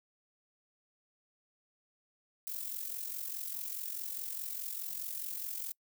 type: noise with amplitude modulation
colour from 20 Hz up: violet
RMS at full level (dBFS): -37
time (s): 2.47-5.72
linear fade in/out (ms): 0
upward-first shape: sine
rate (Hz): 44.8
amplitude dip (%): 65
effects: noise-tail reverb RT60 0.1 s tail -26 dB re dry